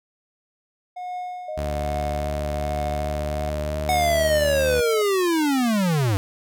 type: tone with tremolo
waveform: triangle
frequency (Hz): 724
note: F#5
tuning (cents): -38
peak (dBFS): -25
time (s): 0.96-3.5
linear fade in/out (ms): 10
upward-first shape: triangle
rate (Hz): 1.2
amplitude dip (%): 75
type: tone with vibrato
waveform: sine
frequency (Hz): 616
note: D#5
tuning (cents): -17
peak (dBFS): -28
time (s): 1.48-5.02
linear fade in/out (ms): 5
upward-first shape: sine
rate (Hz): 2.7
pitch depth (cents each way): 19
type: tone with pitch glide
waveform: sawtooth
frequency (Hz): 73.42 to 75.44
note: D2 to D2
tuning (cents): 0 to +47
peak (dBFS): -22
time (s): 1.57-4.81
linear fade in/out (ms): 10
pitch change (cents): +47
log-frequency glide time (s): 2.47-4.28
type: linear sweep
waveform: square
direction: down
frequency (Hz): 740 to 92.5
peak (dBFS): -19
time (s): 3.89-6.17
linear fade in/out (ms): 0
effects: none